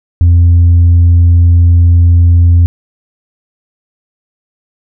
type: tone with tanh clipping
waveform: sine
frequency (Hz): 86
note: F2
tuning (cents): -26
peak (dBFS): -3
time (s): 0.21-2.66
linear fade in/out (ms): 0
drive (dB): 1
effects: none